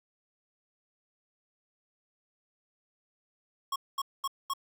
square tone bursts, 1094 Hz, C#6, 23 cents flat, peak -30 dBFS, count 4, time 3.72-4.536 s, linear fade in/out 5 ms, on 39 ms, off 220 ms, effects none

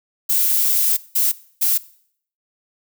violet noise bursts at uneven times, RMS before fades -17 dBFS, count 3, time 0.29-0.97 / 1.15-1.32 / 1.61-1.78 s, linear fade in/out 10 ms, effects noise-tail reverb RT60 0.6 s tail -20 dB re dry

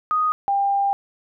sine tone pair in turn, 1244.5 / 796.8 Hz, D#6 / G5, 0 / +28 cents, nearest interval minor sixth, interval 772 cents, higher first, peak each -17 / -17 dBFS, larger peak neither, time 0.11-0.32 / 0.48-0.93 s, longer second, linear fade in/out 0 ms, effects none

